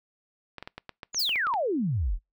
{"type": "clicks", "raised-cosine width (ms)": 0.3, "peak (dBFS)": -22, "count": 11, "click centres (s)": [0.583, 0.626, 0.675, 0.78, 0.893, 1.032, 1.146, 1.293, 1.358, 1.469, 1.539]}
{"type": "exponential sweep", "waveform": "sine", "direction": "down", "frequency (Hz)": [7190, 34.09], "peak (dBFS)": -24, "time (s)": [1.13, 2.19], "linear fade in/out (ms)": 50}
{"type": "noise with exponential decay", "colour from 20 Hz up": "violet", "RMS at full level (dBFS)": -31, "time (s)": [1.19, 1.43], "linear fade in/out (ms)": 5, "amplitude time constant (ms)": 52}
{"effects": ["noise-tail reverb RT60 0.2 s tail -26 dB re dry"]}